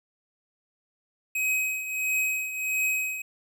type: tone with tremolo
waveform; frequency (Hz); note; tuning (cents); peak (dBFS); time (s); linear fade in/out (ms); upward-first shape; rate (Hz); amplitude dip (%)
square; 2533; D#7; +30; -23; 1.35-3.22; 5; triangle; 1.5; 70
effects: none